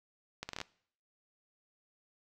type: accelerating click train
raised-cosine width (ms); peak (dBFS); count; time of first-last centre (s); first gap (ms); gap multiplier
0.2; -21; 7; 0.43-0.614; 60; 0.72
effects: noise-tail reverb RT60 0.6 s tail -22 dB re dry